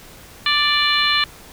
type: harmonic tone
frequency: 588 Hz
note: D5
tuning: 2 cents sharp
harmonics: 2 / 3 / 4 / 5 / 6 / 7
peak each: -22 / -22 / -22 / -22 / -22 / -22 dBFS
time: 0.46-1.24 s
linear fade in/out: 2 ms
effects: pink hiss -42 dBFS RMS until 1.52 s